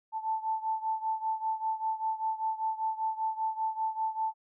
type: beating tone pair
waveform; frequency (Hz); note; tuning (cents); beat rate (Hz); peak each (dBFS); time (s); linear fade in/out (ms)
sine; 880 / 885.1; A5 / A5; 0 / +10; 5.1; -31 / -34; 0.12-4.34; 50
effects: none